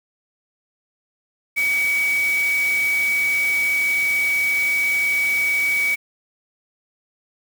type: tone in noise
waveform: sine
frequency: 2268 Hz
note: C#7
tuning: 39 cents sharp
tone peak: -17 dBFS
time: 1.56-5.96 s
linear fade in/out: 20 ms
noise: white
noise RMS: -32 dBFS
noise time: 1.56-5.96 s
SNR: +12 dB
effects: none